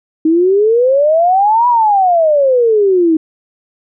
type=exponential two-way sweep; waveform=sine; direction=up then down; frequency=311.1 to 987.8 to 311.1 Hz; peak=-7 dBFS; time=0.25-3.17 s; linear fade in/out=5 ms; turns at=1.68 s; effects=none